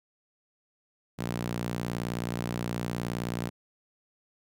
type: tone with high-pass filter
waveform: sawtooth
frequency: 59.1 Hz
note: A#1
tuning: 24 cents sharp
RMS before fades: -33 dBFS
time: 1.18-3.5 s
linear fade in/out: 20 ms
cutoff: 150 Hz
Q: 1.4
effects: none